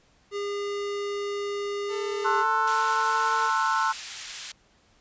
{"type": "tone", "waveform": "square", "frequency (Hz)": 405.9, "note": "G#4", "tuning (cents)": -40, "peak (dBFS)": -29, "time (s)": [0.31, 2.45], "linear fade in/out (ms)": 50}
{"type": "tone with pitch glide", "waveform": "sawtooth", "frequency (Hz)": [443.8, 449.7], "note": ["A4", "A4"], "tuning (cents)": [15, 38], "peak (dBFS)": -31, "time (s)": [1.88, 3.51], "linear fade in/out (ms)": 50, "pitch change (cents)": 23, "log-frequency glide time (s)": [2.77, 2.83]}
{"type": "chord", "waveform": "sine", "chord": "F# half-diminished seventh", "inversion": "first", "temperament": "just", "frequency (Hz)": [888, 1065.6, 1332, 1480], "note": ["A5", "C6", "E6", "F#6"], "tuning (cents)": [16, 31, 18, 0], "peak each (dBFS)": [-27, -27, -27, -29], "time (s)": [2.24, 3.93], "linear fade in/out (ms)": 20}
{"type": "high-pass noise", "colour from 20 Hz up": "pink", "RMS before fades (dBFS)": -37, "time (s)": [2.67, 4.52], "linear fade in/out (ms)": 5, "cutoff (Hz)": 2300, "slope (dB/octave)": 12}
{"effects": ["pink hiss -62 dBFS RMS until 5 s", "resampled to 16000 Hz"]}